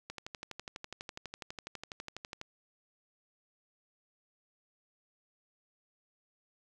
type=click train; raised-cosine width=0.2 ms; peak=-24 dBFS; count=29; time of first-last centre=0.1-2.414 s; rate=12.1 Hz; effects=none